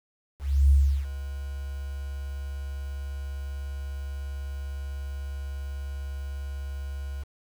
sine tone with ADSR envelope, 69.3 Hz, C#2, in tune, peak -14 dBFS, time 0.39-7.24 s, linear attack 310 ms, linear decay 350 ms, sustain -17 dB, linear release 15 ms, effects 8-bit

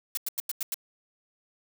blue noise bursts, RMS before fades -30 dBFS, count 6, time 0.15-0.743 s, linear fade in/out 2 ms, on 23 ms, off 91 ms, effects none

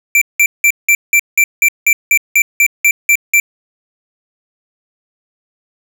square tone bursts, 2347 Hz, D7, 2 cents flat, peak -7 dBFS, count 14, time 0.15-3.4 s, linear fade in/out 2 ms, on 65 ms, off 180 ms, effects none

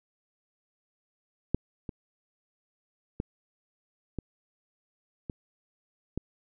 clicks, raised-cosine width 3 ms, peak -11 / -23 / -17 / -20 / -22 / -18 dBFS, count 6, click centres 1.546 / 1.892 / 3.201 / 4.187 / 5.298 / 6.176 s, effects none

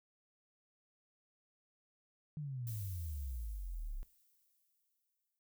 sine exponential sweep, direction down, 155.56 to 31.91 Hz, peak -39 dBFS, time 2.37-4.03 s, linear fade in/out 0 ms
violet noise with exponential decay, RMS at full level -49 dBFS, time 2.67-5.39 s, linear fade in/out 1 ms, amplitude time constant 590 ms
effects noise-tail reverb RT60 0.3 s tail -22 dB re dry

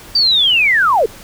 sine linear sweep, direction down, 4699 to 392 Hz, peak -9 dBFS, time 0.15-1.06 s, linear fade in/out 5 ms, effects pink hiss -37 dBFS RMS until 1.23 s

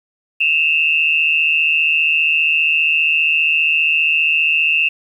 sine tone pair together, 2600 / 2755 Hz, E7 / F7, -24 / -24 cents, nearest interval minor second, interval 100 cents, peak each -15 dBFS, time 0.4-4.89 s, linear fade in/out 10 ms, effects 8-bit

